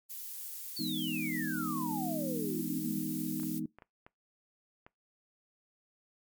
violet noise, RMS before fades -42 dBFS, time 0.09-3.6 s, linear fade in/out 20 ms
sine exponential sweep, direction down, 4596 to 193.4 Hz, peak -37 dBFS, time 0.76-2.99 s, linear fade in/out 10 ms
sine chord, E major seventh, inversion none, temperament equal, 164.81 / 207.7 / 246.9 / 311.1 Hz, E3 / G#3 / B3 / D#4, 0 / 0 / 0 / 0 cents, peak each -41 / -40 / -38 / -37 dBFS, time 0.79-3.66 s, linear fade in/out 5 ms
clicks, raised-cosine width 0.5 ms, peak -36 dBFS, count 6, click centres 3.398 / 3.433 / 3.786 / 3.822 / 4.065 / 4.865 s
effects noise-tail reverb RT60 0.2 s tail -22 dB re dry + MP3 96 kbps

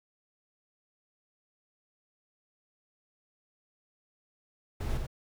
brown noise with echo, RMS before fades -32 dBFS, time 4.8-4.98 s, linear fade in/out 10 ms, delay 88 ms, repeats 1, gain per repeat -3 dB, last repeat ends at 5.068 s, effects none

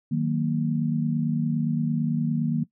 sine chord, D# minor, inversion none, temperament equal, 155.56 / 185 / 233.1 Hz, D#3 / F#3 / A#3, 0 / 0 / 0 cents, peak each -25 / -30 / -25 dBFS, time 0.11-2.64 s, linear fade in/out 10 ms, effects noise-tail reverb RT60 0.1 s tail -19 dB re dry

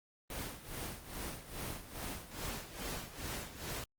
pink noise with tremolo, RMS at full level -40 dBFS, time 0.3-3.84 s, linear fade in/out 2 ms, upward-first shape sine, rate 2.4 Hz, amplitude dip 75%, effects Opus 24 kbps

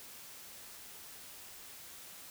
silence, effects white hiss -51 dBFS RMS until 2.3 s

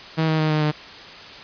sawtooth tone with pitch steps, 160 / 157.8 / 155.62 / 153.48 / 151.37 Hz, D#3 / D#3 / D#3 / D#3 / D#3, +49 / +25 / +1 / -23 / -47 cents, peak -14 dBFS, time 0.17-0.72 s, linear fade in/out 20 ms, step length 110 ms, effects white hiss -39 dBFS RMS until 1.43 s + resampled to 11025 Hz

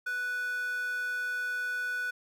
square tone with high-pass filter, 493.9 Hz, B4, in tune, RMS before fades -33 dBFS, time 0.06-2.11 s, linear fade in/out 10 ms, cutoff 1400 Hz, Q 9.9, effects none

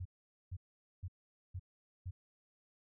sine tone bursts, 91.1 Hz, F#2, 26 cents flat, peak -39 dBFS, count 5, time 0-2.11 s, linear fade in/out 10 ms, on 54 ms, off 460 ms, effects none

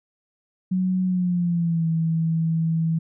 sine tone with pitch glide, 185 to 162.92 Hz, F#3 to E3, 0 to -20 cents, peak -19 dBFS, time 0.71-2.99 s, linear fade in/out 10 ms, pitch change -220 cents, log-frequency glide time 1.05-1.87 s, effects none

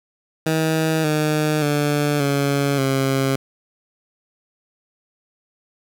15% pulse tone with pitch steps, 159.2 / 152.8 / 146.66 / 140.77 / 135.11 Hz, D#3 / D#3 / D3 / C#3 / C#3, +40 / -31 / -2 / +27 / -44 cents, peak -11 dBFS, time 0.46-3.36 s, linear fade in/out 5 ms, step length 580 ms, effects none

